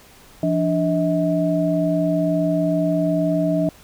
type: tone cluster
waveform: sine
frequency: 170.6 / 292.8 / 639 Hz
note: F3 / D4 / D#5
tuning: -40 / -5 / +46 cents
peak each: -21 dBFS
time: 0.43-3.69 s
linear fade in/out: 2 ms
effects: pink hiss -48 dBFS RMS until 3.83 s